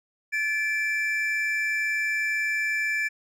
triangle tone pair together, 1734 / 2344 Hz, A6 / D7, -26 / -4 cents, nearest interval perfect fourth, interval 522 cents, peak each -25 dBFS, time 0.32-3.09 s, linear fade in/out 20 ms, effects none

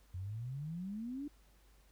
sine exponential sweep, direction up, 87.31 to 299.7 Hz, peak -39 dBFS, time 0.14-1.28 s, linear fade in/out 5 ms, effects added 50 Hz sine -63 dBFS peak until 1.91 s + pink hiss -70 dBFS RMS until 1.91 s

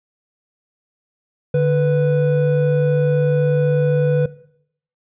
triangle tone pair together, 147.35 / 493.9 Hz, D3 / B4, +6 / 0 cents, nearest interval octave + major sixth, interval 2094 cents, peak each -14 dBFS, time 1.54-4.26 s, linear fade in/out 5 ms, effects noise-tail reverb RT60 0.7 s tail -19 dB re dry + resampled to 8000 Hz

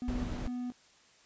triangle tone with tremolo, 246.9 Hz, B3, in tune, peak -32 dBFS, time 0.02-0.72 s, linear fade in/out 0 ms, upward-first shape square, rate 2.2 Hz, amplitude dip 70%
brown noise, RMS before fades -36 dBFS, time 0.08-0.47 s, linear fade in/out 2 ms
effects white hiss -62 dBFS RMS until 1.25 s + resampled to 16000 Hz

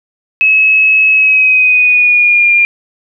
sine tone with pitch glide, 2576 to 2403 Hz, E7 to D7, -41 to +39 cents, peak -5 dBFS, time 0.41-2.65 s, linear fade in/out 0 ms, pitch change -120 cents, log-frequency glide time 1.11-2.51 s, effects none

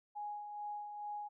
sine tone with tremolo, 830.6 Hz, G#5, in tune, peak -39 dBFS, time 0.15-1.29 s, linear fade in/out 20 ms, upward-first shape sine, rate 2.3 Hz, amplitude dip 45%, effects none

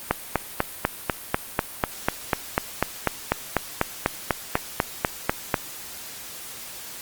click train, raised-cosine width 0.5 ms, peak -3 dBFS, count 23, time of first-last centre 0.11-5.542 s, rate 4.05 Hz, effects white hiss -38 dBFS RMS until 7.01 s + Opus 32 kbps

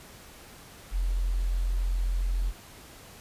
sine tone with quantisation, 43.65 Hz, F1, in tune, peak -24 dBFS, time 0.91-2.53 s, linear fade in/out 50 ms, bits 9, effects pink hiss -49 dBFS RMS until 3.2 s + resampled to 32000 Hz

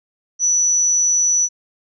sine tone, 5930 Hz, F#8, 3 cents sharp, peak -13 dBFS, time 0.39-1.49 s, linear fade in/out 50 ms, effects none

